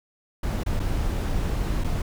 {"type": "noise with dropouts", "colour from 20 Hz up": "brown", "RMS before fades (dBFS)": -25, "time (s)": [0.43, 2.02], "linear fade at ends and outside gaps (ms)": 5, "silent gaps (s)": [[0.635, 0.661], [0.795, 0.799], [1.839, 1.843]], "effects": []}